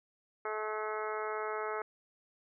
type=harmonic tone with a mistuned harmonic; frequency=215.3 Hz; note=A3; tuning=37 cents flat; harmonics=2 / 3 / 4 / 5 / 6 / 7 / 8 / 9 / 10; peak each=-38 / -43 / -42 / -45 / -40 / -46 / -50 / -51 / -48 dBFS; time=0.45-1.82 s; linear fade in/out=2 ms; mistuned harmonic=8; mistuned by=-30 cents; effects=none